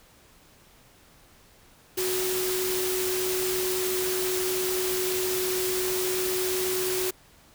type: tone in noise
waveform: sine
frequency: 370 Hz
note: F#4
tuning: in tune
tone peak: -27 dBFS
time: 1.97-7.11 s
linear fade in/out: 10 ms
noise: white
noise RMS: -30 dBFS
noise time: 1.97-7.11 s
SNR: 0 dB
effects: pink hiss -56 dBFS RMS until 7.54 s